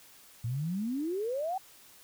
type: exponential sweep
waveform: sine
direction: up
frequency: 111 to 786 Hz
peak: -30 dBFS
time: 0.44-1.58 s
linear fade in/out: 5 ms
effects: white hiss -56 dBFS RMS until 2.03 s